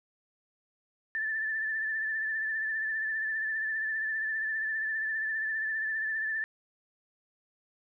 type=tone with vibrato; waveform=sine; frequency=1760 Hz; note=A6; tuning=in tune; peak=-29 dBFS; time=1.15-6.44 s; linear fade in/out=0 ms; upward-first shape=triangle; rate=15 Hz; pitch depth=44 cents each way; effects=none